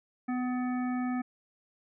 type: harmonic tone with a mistuned harmonic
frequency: 250 Hz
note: B3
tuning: 21 cents sharp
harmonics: 1 / 3 / 5 / 7 / 9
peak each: -29 / -39 / -43 / -46 / -48 dBFS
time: 0.28-1.22 s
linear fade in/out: 10 ms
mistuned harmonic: 5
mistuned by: +18 cents
effects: none